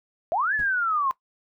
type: linear two-way sweep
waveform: sine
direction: up then down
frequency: 605 to 1760 to 1032 Hz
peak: -21 dBFS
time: 0.32-1.11 s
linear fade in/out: 0 ms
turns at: 0.54 s
type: noise with exponential decay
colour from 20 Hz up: brown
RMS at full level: -34 dBFS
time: 0.59-0.73 s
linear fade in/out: 2 ms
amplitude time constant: 29 ms
effects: noise-tail reverb RT60 0.1 s tail -18 dB re dry